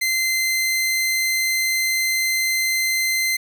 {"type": "tone", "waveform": "sawtooth", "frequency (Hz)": 2072, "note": "C7", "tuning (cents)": -17, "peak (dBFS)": -15, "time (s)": [0.01, 3.37], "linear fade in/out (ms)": 10, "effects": []}